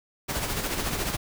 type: noise with tremolo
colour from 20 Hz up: pink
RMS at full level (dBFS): -27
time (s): 0.28-1.17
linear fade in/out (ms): 20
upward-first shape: sine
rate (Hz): 14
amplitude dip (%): 50
effects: none